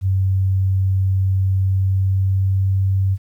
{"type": "tone with pitch glide", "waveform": "sine", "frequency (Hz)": [95.4, 96.23], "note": ["G2", "G2"], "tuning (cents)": [-47, -32], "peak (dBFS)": -14, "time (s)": [0.01, 3.18], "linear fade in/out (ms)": 50, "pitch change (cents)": 15, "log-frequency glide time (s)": [1.58, 2.74], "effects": ["9-bit"]}